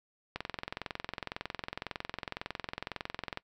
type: click train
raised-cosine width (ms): 0.3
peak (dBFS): -19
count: 67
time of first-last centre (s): 0.36-3.374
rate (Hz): 21.9
effects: noise-tail reverb RT60 0.1 s tail -21 dB re dry